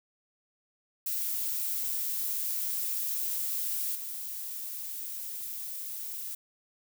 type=noise with level steps; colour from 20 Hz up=violet; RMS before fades=-32 / -38 dBFS; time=1.06-6.35 s; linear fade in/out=5 ms; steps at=3.95 s; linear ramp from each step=2 ms; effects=none